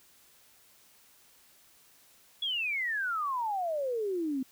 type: exponential sweep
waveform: sine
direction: down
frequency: 3417 to 253.3 Hz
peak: -29 dBFS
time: 2.42-4.43 s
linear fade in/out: 5 ms
effects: white hiss -61 dBFS RMS until 4.51 s